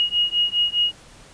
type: beating tone pair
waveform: sine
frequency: 2879 / 2883.9 Hz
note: F#7 / F#7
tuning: -48 / -45 cents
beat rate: 4.9 Hz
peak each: -21 dBFS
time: 0-0.92 s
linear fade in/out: 0 ms
effects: pink hiss -47 dBFS RMS until 1.33 s + resampled to 22050 Hz